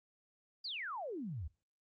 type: exponential sweep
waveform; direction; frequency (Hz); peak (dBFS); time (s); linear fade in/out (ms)
sine; down; 4978 to 67.5; -39; 0.64-1.48; 10
effects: noise-tail reverb RT60 0.3 s tail -24 dB re dry + Opus 32 kbps